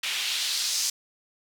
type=noise with band-pass filter sweep; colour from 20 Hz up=white; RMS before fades=-28 dBFS; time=0.03-0.9 s; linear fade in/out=5 ms; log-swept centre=2700 to 5800 Hz; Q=1.8; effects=none